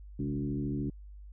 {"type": "tone with frequency modulation", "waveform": "sine", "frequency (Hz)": 210.6, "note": "G#3", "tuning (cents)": 24, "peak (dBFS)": -30, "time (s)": [0.19, 0.9], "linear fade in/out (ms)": 5, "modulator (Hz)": 73.4, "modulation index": 1.6, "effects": ["added 50 Hz sine -45 dBFS peak until 1.32 s"]}